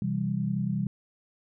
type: tone cluster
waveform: sine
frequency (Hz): 129.5 / 166.2 / 196.9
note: C3 / E3 / G3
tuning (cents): -17 / +15 / +8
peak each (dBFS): -31 / -31 / -29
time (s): 0.02-0.87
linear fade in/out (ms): 2
effects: none